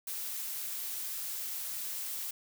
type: noise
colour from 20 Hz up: blue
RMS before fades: -38 dBFS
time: 0.07-2.31 s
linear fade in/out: 5 ms
effects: none